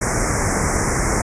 pink band-stop noise, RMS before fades -19 dBFS, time 0.01-1.22 s, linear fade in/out 10 ms, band 2200 to 5400 Hz, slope 96 dB/octave, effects resampled to 22050 Hz

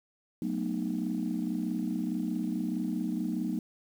sine chord, B dominant seventh, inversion second, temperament just, 185.21 / 222.2 / 246.9 / 308.7 Hz, F#3 / A3 / B3 / D#4, +2 / +17 / 0 / -14 cents, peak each -34 dBFS, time 0.42-3.59 s, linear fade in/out 2 ms, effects tanh soft clip ceiling -21 dBFS + 9-bit

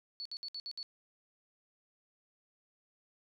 sine tone bursts, 4435 Hz, C#8, in tune, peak -39 dBFS, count 6, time 0.2-0.829 s, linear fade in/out 0 ms, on 54 ms, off 61 ms, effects none

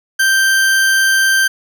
40% pulse tone, 1568 Hz, G6, in tune, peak -9 dBFS, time 0.19-1.48 s, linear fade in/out 10 ms, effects none

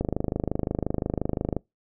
click train, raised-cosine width 2 ms, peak -12 dBFS, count 41, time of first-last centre 0.01-1.566 s, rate 25.7 Hz, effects noise-tail reverb RT60 0.2 s tail -25 dB re dry

